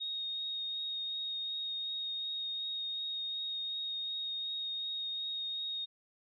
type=tone with vibrato; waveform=sine; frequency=3729 Hz; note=A#7; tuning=in tune; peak=-35 dBFS; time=0-5.86 s; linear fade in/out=20 ms; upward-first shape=triangle; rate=2.7 Hz; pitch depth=12 cents each way; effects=none